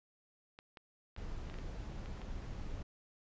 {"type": "clicks", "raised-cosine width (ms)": 0.3, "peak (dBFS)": -35, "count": 8, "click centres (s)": [0.589, 0.772, 1.164, 1.499, 1.542, 1.587, 2.059, 2.217]}
{"type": "noise", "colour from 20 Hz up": "brown", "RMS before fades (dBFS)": -43, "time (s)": [1.17, 2.83], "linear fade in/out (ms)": 10}
{"effects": ["resampled to 16000 Hz"]}